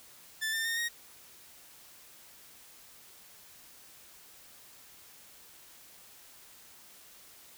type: tone with pitch steps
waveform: sawtooth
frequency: 1760 / 1797 / 1834.7 / 1873.3 Hz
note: A6 / A6 / A#6 / A#6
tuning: 0 / +36 / -28 / +8 cents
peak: -27 dBFS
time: 0.41-0.89 s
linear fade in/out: 20 ms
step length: 120 ms
effects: white hiss -55 dBFS RMS until 7.57 s